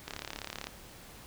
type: click train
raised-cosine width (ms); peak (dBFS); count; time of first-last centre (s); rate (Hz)
0.2; -20; 22; 0.08-0.67; 35.6
effects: pink hiss -51 dBFS RMS until 1.26 s